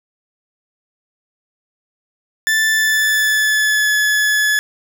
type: tone with pitch glide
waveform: 40% pulse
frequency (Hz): 1760 to 1709.9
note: A6 to A6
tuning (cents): 0 to -50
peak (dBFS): -12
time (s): 2.47-4.59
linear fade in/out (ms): 0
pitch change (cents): -50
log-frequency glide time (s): 2.71-3.91
effects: none